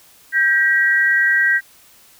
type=tone pair together; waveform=sine; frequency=1580.7 / 1911 Hz; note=G6 / A#6; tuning=+14 / +43 cents; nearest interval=minor third; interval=329 cents; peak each=-15 dBFS; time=0.32-1.61 s; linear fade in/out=50 ms; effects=white hiss -49 dBFS RMS until 2.19 s